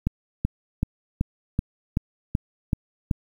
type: click train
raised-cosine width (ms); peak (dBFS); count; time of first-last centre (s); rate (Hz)
5; -9; 9; 0.07-3.112; 2.63
effects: 8-bit